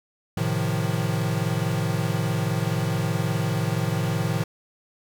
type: chord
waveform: square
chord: F dominant seventh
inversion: first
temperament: equal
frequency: 110 / 130.81 / 155.56 / 174.61 Hz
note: A2 / C3 / Eb3 / F3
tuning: 0 / 0 / 0 / 0 cents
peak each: -28 / -30 / -28 / -30 dBFS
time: 0.37-4.44 s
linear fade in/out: 5 ms
effects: none